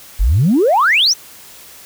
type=exponential sweep; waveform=sine; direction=up; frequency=40.22 to 6300 Hz; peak=-8 dBFS; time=0.19-1.14 s; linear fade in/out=20 ms; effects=tanh soft clip ceiling -5 dBFS + white hiss -39 dBFS RMS until 1.85 s